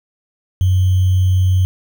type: tone with sample-and-hold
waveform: sine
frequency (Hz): 92.6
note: F#2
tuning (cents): +2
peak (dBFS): -10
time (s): 0.61-1.65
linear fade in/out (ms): 0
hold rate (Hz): 3150
effects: none